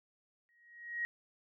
sine tone with exponential growth, 1890 Hz, A#6, 23 cents sharp, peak -31 dBFS, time 0.49-1.05 s, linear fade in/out 0 ms, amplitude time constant 120 ms, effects none

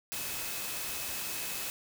sine tone in noise, 2574 Hz, E7, 42 cents flat, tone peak -46 dBFS, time 0.12-1.7 s, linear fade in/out 0 ms, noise white, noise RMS -37 dBFS, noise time 0.12-1.7 s, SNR -12 dB, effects none

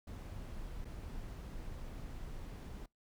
brown noise with dropouts, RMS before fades -45 dBFS, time 0.07-2.86 s, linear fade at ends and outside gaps 5 ms, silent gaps 0.847-0.852 s, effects noise-tail reverb RT60 0.2 s tail -26 dB re dry

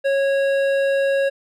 sine tone with hard clipping, 550 Hz, C#5, 14 cents flat, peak -18 dBFS, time 0.04-1.3 s, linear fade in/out 20 ms, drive 11 dB, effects none

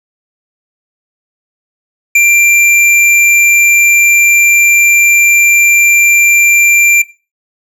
square tone, 2368 Hz, D7, 14 cents sharp, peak -4 dBFS, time 2.15-7.02 s, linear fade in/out 5 ms, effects noise-tail reverb RT60 0.3 s tail -17 dB re dry + low-pass 12000 Hz 12 dB/octave

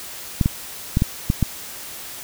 clicks, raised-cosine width 5 ms, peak -4 dBFS, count 6, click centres 0.412 / 0.459 / 0.971 / 1.021 / 1.301 / 1.427 s, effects white hiss -35 dBFS RMS until 2.23 s

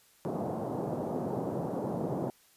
pink band-pass noise, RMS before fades -34 dBFS, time 0.25-2.3 s, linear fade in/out 0 ms, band 140 to 790 Hz, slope 24 dB/octave, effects white hiss -63 dBFS RMS until 2.56 s + resampled to 32000 Hz

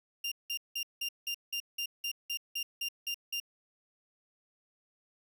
30% pulse tone bursts, 2794 Hz, F7, in tune, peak -30 dBFS, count 13, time 0.24-3.401 s, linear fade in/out 5 ms, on 77 ms, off 180 ms, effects none

